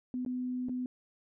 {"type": "tone with dropouts", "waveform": "sine", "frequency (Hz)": 251.2, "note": "B3", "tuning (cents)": 30, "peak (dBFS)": -32, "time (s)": [0.14, 0.86], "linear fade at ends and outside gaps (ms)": 1, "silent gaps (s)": [[0.25, 0.262], [0.686, 0.694]], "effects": []}